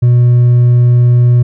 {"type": "tone with hard clipping", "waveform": "sine", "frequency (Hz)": 121.9, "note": "B2", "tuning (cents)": -22, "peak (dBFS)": -5, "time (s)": [0.02, 1.43], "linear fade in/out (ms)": 10, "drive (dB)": 2, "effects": []}